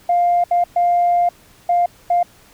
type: tone bursts at uneven times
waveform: sine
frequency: 701 Hz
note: F5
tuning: 6 cents sharp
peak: -11 dBFS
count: 5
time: 0.09-0.44 / 0.51-0.64 / 0.76-1.29 / 1.69-1.86 / 2.1-2.23 s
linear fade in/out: 5 ms
effects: tanh soft clip ceiling -8 dBFS + pink hiss -49 dBFS RMS until 2.53 s